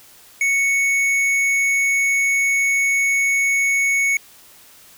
sine tone with tanh clipping, 2217 Hz, C#7, in tune, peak -17 dBFS, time 0.41-4.17 s, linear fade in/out 2 ms, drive 12 dB, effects white hiss -47 dBFS RMS until 4.97 s

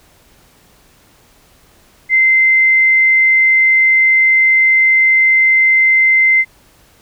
sine tone, 2075 Hz, C7, 15 cents flat, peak -7 dBFS, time 2.09-6.45 s, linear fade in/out 50 ms, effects pink hiss -49 dBFS RMS until 7.01 s

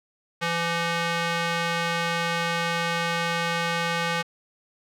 square tone with band-pass filter, 169.1 Hz, E3, 44 cents sharp, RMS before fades -26 dBFS, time 0.41-4.23 s, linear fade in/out 20 ms, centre 2100 Hz, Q 0.76, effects none

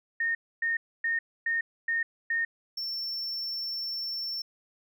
sine tone bursts, 1838 Hz, A#6, 25 cents flat, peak -25 dBFS, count 6, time 0.2-2.45 s, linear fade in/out 5 ms, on 150 ms, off 270 ms
triangle tone, 5410 Hz, E8, 44 cents sharp, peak -30 dBFS, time 2.77-4.42 s, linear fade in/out 5 ms
effects none

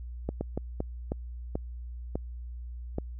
slowing click train, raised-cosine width 2 ms, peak -17 dBFS, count 8, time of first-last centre 0.29-2.984 s, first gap 120 ms, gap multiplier 1.38, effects added 60 Hz sine -37 dBFS peak until 3.19 s

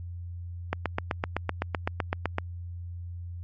click train, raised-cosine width 0.5 ms, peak -11 dBFS, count 14, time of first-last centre 0.73-2.384 s, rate 7.86 Hz, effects added 87 Hz sine -35 dBFS peak until 3.43 s + MP3 32 kbps

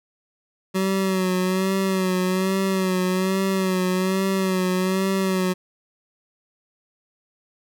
25% pulse tone with vibrato, 188 Hz, F#3, 28 cents sharp, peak -16 dBFS, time 0.74-5.54 s, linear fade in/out 20 ms, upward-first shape sine, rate 1.2 Hz, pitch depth 44 cents each way, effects none

